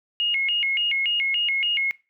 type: tone with vibrato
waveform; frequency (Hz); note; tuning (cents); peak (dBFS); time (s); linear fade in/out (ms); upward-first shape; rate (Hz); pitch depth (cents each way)
sine; 2489; D#7; 0; -20; 0.2-1.91; 0; square; 3.5; 240
effects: noise-tail reverb RT60 0.3 s tail -20 dB re dry